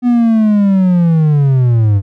triangle linear sweep, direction down, 247.6 to 96.1 Hz, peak -5 dBFS, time 0.02-2.02 s, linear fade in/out 50 ms, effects none

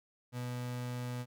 35% pulse tone, 123.47 Hz, B2, in tune, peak -35 dBFS, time 0.32-1.26 s, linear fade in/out 50 ms, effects none

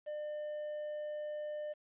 triangle tone with quantisation, 600 Hz, D5, 37 cents sharp, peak -36 dBFS, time 0.06-1.74 s, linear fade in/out 20 ms, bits 10, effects resampled to 8000 Hz

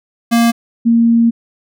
square / sine tone pair in turn, 233.1 / 231.8 Hz, A#3 / A#3, 0 / -10 cents, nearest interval unison, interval 10 cents, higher first, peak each -9 / -7 dBFS, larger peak second, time 0.31-0.52 / 0.85-1.31 s, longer second, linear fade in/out 20 ms, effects none

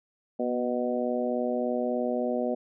harmonic tone with a mistuned harmonic, 123.47 Hz, B2, in tune, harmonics 2 / 3 / 4 / 5 / 6, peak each -30 / -34 / -31 / -31 / -37 dBFS, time 0.39-2.55 s, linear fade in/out 10 ms, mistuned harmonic 2, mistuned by -21 cents, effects none

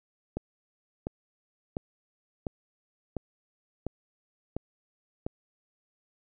click train, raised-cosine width 2 ms, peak -18 dBFS, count 8, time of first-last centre 0.37-5.265 s, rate 1.43 Hz, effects none

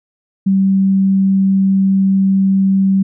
sine tone, 193.2 Hz, G3, 25 cents flat, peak -9 dBFS, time 0.46-3.03 s, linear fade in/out 10 ms, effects none

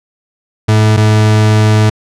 40% pulse tone pair in turn, 108 / 107.6 Hz, A2 / A2, -32 / -38 cents, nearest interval unison, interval 6 cents, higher first, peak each -5 dBFS, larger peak neither, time 0.68-0.97 / 0.97-1.9 s, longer second, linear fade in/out 10 ms, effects low-pass 8000 Hz 12 dB/octave

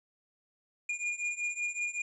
square beating tone pair, 2424 / 2429.3 Hz, D#7 / D#7, -46 / -42 cents, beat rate 5.3 Hz, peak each -35 / -37 dBFS, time 0.89-2.02 s, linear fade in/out 5 ms, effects resampled to 24000 Hz

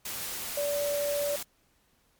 sine tone in noise, 578 Hz, D5, 28 cents flat, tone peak -27 dBFS, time 0.57-1.36 s, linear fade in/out 5 ms, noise white, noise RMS -36 dBFS, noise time 0.05-1.43 s, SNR +6 dB, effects pink hiss -68 dBFS RMS until 2.19 s + MP3 96 kbps

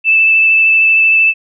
sine tone with vibrato, 2637 Hz, E7, in tune, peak -6 dBFS, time 0.04-1.34 s, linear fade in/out 50 ms, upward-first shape sine, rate 13 Hz, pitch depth 10 cents each way, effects none

